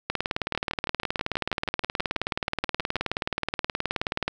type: two click trains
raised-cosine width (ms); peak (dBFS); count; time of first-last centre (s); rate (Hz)
0.3; -9 / -14; 80 / 16; 0.1-4.28 / 0.55-2.965; 18.9 / 6.21
effects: none